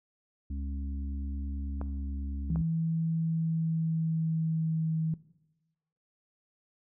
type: harmonic tone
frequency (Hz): 69.3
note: C#2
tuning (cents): 0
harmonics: 1 / 3 / 4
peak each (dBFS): -33 / -43 / -45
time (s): 0.5-2.62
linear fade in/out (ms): 5
type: clicks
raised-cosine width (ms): 1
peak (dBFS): -25 / -28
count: 2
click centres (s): 1.814 / 2.559
type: tone with pitch glide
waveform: sine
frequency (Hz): 163.1 to 160.02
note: E3 to D#3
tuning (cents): -18 to +49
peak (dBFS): -27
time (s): 2.5-5.14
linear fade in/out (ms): 2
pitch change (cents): -33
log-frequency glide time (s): 3.15-4.98
effects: noise-tail reverb RT60 1.0 s tail -18 dB re dry